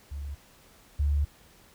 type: tone pair in turn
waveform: sine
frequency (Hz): 71.1 / 72.3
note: C#2 / D2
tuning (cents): +45 / -27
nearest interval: unison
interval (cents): 28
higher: second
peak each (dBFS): -33 / -22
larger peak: second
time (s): 0.11-0.35 / 0.99-1.25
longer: second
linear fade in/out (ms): 10
effects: pink hiss -57 dBFS RMS until 1.74 s